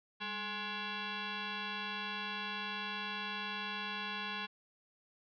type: tone with frequency modulation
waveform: sine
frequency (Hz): 830.6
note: G#5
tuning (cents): 0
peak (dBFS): -37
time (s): 0.2-4.47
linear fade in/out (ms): 20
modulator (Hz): 630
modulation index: 4.7
effects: none